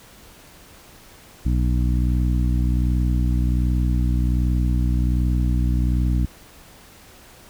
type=harmonic tone; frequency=61.3 Hz; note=B1; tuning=12 cents flat; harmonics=1 / 2 / 3 / 4 / 5; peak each=-18 / -24 / -28 / -30 / -32 dBFS; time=1.45-6.26 s; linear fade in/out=10 ms; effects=pink hiss -47 dBFS RMS until 7.49 s